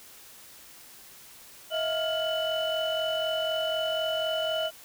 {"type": "tone cluster", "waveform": "sine", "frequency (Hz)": [639, 683, 1403, 2978], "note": ["D#5", "F5", "F6", "F#7"], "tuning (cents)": [46, -39, 8, 11], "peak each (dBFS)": [-27, -35, -35, -30], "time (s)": [1.7, 4.71], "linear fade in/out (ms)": 50, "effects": ["tanh soft clip ceiling -21 dBFS", "white hiss -50 dBFS RMS until 4.84 s"]}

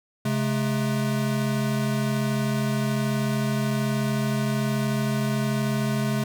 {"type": "tone pair together", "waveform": "square", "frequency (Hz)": [134.9, 213.7], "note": ["C#3", "G#3"], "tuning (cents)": [-47, 50], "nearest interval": "minor sixth", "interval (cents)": 797, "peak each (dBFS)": -26, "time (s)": [0.25, 6.24], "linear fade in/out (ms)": 5, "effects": []}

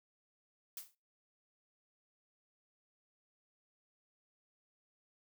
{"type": "noise with exponential decay", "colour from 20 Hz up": "blue", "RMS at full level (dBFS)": -41, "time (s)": [0.77, 0.95], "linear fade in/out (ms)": 2, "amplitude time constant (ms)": 38, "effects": ["noise-tail reverb RT60 0.3 s tail -23 dB re dry"]}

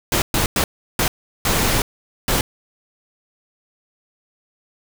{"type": "noise bursts at uneven times", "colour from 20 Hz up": "pink", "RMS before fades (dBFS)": -18, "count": 6, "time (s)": [[0.12, 0.22], [0.34, 0.46], [0.56, 0.64], [0.99, 1.08], [1.45, 1.82], [2.28, 2.41]], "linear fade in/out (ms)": 2, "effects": []}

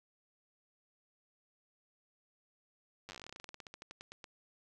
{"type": "slowing click train", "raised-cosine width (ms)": 0.2, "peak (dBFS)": -30, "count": 27, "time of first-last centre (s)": [3.09, 4.242], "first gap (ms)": 9, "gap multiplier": 1.11, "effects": []}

